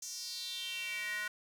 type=tone with high-pass filter sweep; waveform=square; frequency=210 Hz; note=G#3; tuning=19 cents sharp; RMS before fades=-40 dBFS; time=0.02-1.28 s; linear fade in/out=5 ms; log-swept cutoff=6300 to 1600 Hz; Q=5; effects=none